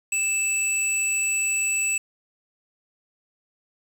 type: tone pair together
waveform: sine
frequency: 2637 / 7845 Hz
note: E7 / B8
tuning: 0 / -13 cents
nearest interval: octave + perfect fifth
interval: 1887 cents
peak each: -22 dBFS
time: 0.12-1.98 s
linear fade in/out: 5 ms
effects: tanh soft clip ceiling -18 dBFS + 7-bit